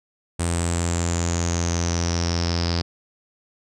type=tone with low-pass filter sweep; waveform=sawtooth; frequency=85.3 Hz; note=F2; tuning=40 cents flat; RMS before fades=-23 dBFS; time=0.39-2.82 s; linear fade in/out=10 ms; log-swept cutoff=8500 to 4900 Hz; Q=10; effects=none